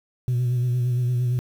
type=tone with vibrato; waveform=sine; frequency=123.47 Hz; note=B2; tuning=in tune; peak=-17 dBFS; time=0.28-1.39 s; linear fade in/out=0 ms; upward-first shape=sine; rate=8.7 Hz; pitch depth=37 cents each way; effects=tanh soft clip ceiling -18 dBFS + 8-bit